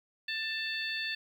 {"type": "harmonic tone", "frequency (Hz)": 887, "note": "A5", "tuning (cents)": 14, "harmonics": [2, 3, 4, 5], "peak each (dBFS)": [-36, -38, -39, -40], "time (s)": [0.28, 1.15], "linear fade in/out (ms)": 5, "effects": ["10-bit"]}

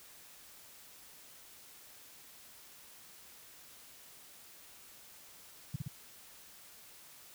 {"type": "tone with echo", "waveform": "sine", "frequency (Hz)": 138.59, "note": "C#3", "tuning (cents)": 0, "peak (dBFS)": -31, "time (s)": [5.74, 5.76], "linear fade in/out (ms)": 5, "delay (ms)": 60, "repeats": 2, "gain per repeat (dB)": -2, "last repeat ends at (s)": 5.88, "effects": ["white hiss -56 dBFS RMS until 7.34 s"]}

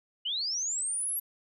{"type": "linear sweep", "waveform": "sine", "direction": "up", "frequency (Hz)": [2846, 11600], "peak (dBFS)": -29, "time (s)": [0.25, 1.2], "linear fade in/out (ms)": 10, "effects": []}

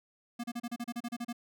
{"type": "tone bursts", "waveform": "square", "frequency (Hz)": 237.7, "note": "A#3", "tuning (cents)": 34, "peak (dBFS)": -35, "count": 12, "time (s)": [0.39, 1.329], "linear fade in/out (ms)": 10, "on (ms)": 48, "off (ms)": 33, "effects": []}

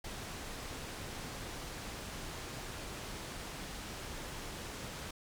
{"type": "low-pass noise", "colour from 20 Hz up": "pink", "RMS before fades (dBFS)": -44, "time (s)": [0.04, 5.11], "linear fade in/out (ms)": 5, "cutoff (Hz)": 9300, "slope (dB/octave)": 12, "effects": []}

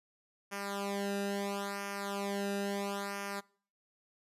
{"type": "tone with flanger", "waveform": "sawtooth", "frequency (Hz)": 200, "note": "G3", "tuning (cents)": 35, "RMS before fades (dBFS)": -37, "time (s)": [0.51, 3.41], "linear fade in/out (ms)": 20, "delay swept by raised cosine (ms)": [0.25, 0.92], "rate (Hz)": 0.74, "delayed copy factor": -0.9, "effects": ["noise-tail reverb RT60 0.5 s tail -24 dB re dry", "resampled to 32000 Hz"]}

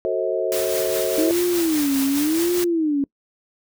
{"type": "chord", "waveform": "sine", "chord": "F# diminished seventh", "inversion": "none", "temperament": "just", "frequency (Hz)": [370, 444, 532.8, 639.4], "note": ["F#4", "A4", "C5", "Eb5"], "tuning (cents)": [0, 16, 31, 47], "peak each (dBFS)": -25, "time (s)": [0.05, 1.31], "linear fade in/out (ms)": 0}
{"type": "noise with tremolo", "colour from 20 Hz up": "white", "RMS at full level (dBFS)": -27, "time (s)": [0.52, 2.64], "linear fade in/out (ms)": 0, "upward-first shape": "sine", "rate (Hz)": 4.9, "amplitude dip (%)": 35}
{"type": "tone with vibrato", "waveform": "sine", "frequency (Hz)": 310, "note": "D#4", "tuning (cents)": -6, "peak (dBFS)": -17, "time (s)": [1.18, 3.04], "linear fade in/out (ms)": 2, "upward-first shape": "sine", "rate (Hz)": 0.9, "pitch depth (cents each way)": 230}
{"effects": ["noise-tail reverb RT60 0.1 s tail -24 dB re dry"]}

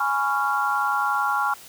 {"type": "chord", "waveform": "sine", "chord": "C# dominant seventh", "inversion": "second", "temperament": "just", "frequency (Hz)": [831.5, 997.9, 1108.7, 1385.9], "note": ["G#5", "B5", "C#6", "E#6"], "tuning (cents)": [2, 18, 0, -14], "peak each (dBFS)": [-25, -30, -26, -24], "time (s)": [0, 1.54], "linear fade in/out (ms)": 5, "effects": ["white hiss -45 dBFS RMS until 1.68 s"]}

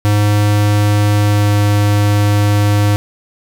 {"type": "tone with pitch glide", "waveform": "square", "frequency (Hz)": [103.83, 103.17], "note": ["G#2", "G#2"], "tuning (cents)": [0, -11], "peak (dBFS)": -10, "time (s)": [0.05, 2.96], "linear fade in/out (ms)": 0, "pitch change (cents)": -11, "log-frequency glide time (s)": [1.15, 1.53], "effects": []}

